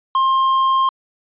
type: tone with tanh clipping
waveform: triangle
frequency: 1061 Hz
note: C6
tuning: 24 cents sharp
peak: -14 dBFS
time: 0.15-0.89 s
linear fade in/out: 2 ms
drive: 10 dB
effects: resampled to 8000 Hz